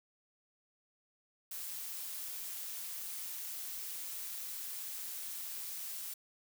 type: noise with amplitude modulation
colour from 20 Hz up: blue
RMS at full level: -41 dBFS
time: 1.51-6.14 s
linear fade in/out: 5 ms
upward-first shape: sine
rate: 177 Hz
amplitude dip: 35%
effects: none